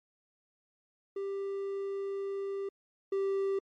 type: tone pair in turn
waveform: triangle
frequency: 394.3 / 391.1 Hz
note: G4 / G4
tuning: +10 / -4 cents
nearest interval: unison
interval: 14 cents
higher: first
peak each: -31 / -26 dBFS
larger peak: second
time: 1.16-2.69 / 3.12-3.59 s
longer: first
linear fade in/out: 5 ms
effects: MP3 48 kbps